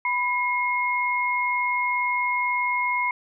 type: tone pair together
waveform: sine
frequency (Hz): 987.8 / 2151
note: B5 / C7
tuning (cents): 0 / +47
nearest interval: octave + minor second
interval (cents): 1347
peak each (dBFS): -24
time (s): 0.05-3.11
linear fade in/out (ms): 2
effects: none